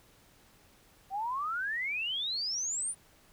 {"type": "exponential sweep", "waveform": "sine", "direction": "up", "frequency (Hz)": [750, 9680], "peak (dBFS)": -31, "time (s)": [1.1, 2.95], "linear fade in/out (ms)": 50, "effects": ["pink hiss -62 dBFS RMS until 3.32 s"]}